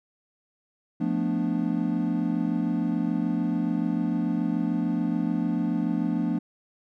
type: chord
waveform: triangle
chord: B half-diminished seventh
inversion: second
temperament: equal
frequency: 174.61 / 220 / 246.9 / 293.7 Hz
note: F3 / A3 / B3 / D4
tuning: 0 / 0 / 0 / 0 cents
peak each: -27 dBFS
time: 1-6.39 s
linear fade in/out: 10 ms
effects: none